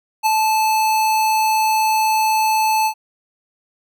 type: tone with ADSR envelope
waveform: square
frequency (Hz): 872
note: A5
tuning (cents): -16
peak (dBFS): -12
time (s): 0.23-2.94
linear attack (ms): 33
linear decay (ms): 8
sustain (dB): -3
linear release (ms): 79
effects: none